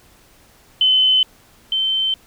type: tone pair in turn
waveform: sine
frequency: 3044 / 3095 Hz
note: F#7 / G7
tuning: +48 / -23 cents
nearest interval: unison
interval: 29 cents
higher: second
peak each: -11 / -16 dBFS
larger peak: first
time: 0.81-1.23 / 1.72-2.14 s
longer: neither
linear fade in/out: 2 ms
effects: pink hiss -51 dBFS RMS until 2.26 s